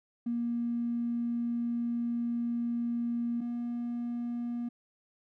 triangle tone pair in turn, 236.5 / 238.7 Hz, A#3 / A#3, +25 / +41 cents, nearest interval unison, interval 16 cents, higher second, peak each -25 / -29 dBFS, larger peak first, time 0.26-3.41 / 3.41-4.69 s, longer first, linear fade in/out 10 ms, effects tanh soft clip ceiling -27 dBFS

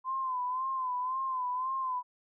sine tone with vibrato, 1027 Hz, C6, 33 cents flat, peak -30 dBFS, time 0.04-2.03 s, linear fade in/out 50 ms, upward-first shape sine, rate 1.9 Hz, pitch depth 64 cents each way, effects none

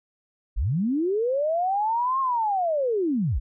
sine linear two-way sweep, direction up then down, 34.65 to 1084 to 34.65 Hz, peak -21 dBFS, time 0.56-3.4 s, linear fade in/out 20 ms, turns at 2.2 s, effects none

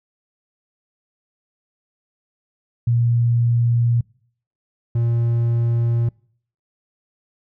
sine / triangle tone pair in turn, 118.5 / 117.41 Hz, A#2 / A#2, +29 / +13 cents, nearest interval unison, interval 16 cents, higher first, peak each -14 dBFS, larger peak neither, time 2.87-4.01 / 4.95-6.09 s, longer neither, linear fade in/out 5 ms, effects noise-tail reverb RT60 0.6 s tail -26 dB re dry

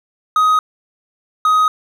triangle tone pair in turn, 1256 / 1256 Hz, D#6 / D#6, +16 / +16 cents, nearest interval unison, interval 0 cents, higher neither, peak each -8 dBFS, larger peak neither, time 0.36-0.59 / 1.45-1.68 s, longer neither, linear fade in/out 2 ms, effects none

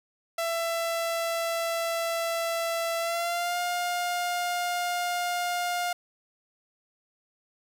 sawtooth tone with pitch glide, 668 to 707.7 Hz, E5 to F5, +23 to +23 cents, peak -23 dBFS, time 0.38-5.93 s, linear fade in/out 5 ms, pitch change +100 cents, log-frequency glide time 2.99-3.58 s, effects none

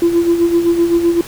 sine tone with tremolo, 340.5 Hz, F4, 44 cents flat, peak -6 dBFS, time 0.02-1.21 s, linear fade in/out 2 ms, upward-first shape sine, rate 7.8 Hz, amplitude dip 65%, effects tanh soft clip ceiling -5 dBFS + pink hiss -32 dBFS RMS until 1.27 s

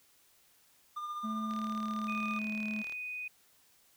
triangle tone with tremolo, 1205 Hz, D6, 44 cents sharp, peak -33 dBFS, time 0.96-2.39 s, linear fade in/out 10 ms, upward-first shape triangle, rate 15 Hz, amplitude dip 45%
triangle tone with pitch glide, 218.4 to 214.8 Hz, A3 to A3, -13 to -41 cents, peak -33 dBFS, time 1.23-2.83 s, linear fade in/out 20 ms, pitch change -28 cents, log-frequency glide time 1.43-2.19 s
click train, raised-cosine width 0.2 ms, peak -31 dBFS, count 54, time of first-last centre 1.51-2.923 s, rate 37.5 Hz
sine tone, 2489 Hz, D#7, in tune, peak -37 dBFS, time 2.08-3.28 s, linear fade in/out 5 ms
effects white hiss -66 dBFS RMS until 3.96 s

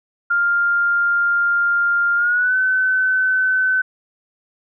sine tone with pitch glide, 1400 to 1517.9 Hz, F6 to F#6, +4 to +44 cents, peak -14 dBFS, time 0.3-3.82 s, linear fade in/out 10 ms, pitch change +140 cents, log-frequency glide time 2.16-2.56 s, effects none

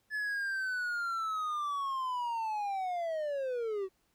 triangle linear sweep, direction down, 1728 to 370 Hz, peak -30 dBFS, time 0.1-3.89 s, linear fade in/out 50 ms, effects pink hiss -74 dBFS RMS until 4.14 s

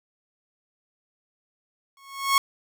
sawtooth tone with exponential growth, 1098 Hz, C#6, 17 cents flat, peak -11 dBFS, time 1.97-2.38 s, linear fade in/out 1 ms, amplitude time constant 89 ms, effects none

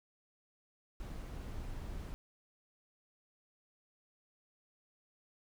brown noise, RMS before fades -43 dBFS, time 1-2.14 s, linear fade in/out 0 ms, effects none

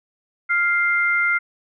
sine tone pair together, 1400 / 2096 Hz, F6 / C7, +4 / +2 cents, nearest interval perfect fifth, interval 698 cents, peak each -19 dBFS, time 0.49-1.39 s, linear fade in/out 20 ms, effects none

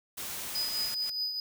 white noise, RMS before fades -38 dBFS, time 0.17-0.95 s, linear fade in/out 10 ms
triangle tone with tremolo, 4978 Hz, D#8, in tune, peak -27 dBFS, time 0.55-1.4 s, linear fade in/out 2 ms, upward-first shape triangle, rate 4.8 Hz, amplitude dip 55%
white noise with exponential growth, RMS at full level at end -40 dBFS, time 0.79-1.1 s, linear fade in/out 5 ms, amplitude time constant 67 ms
effects none

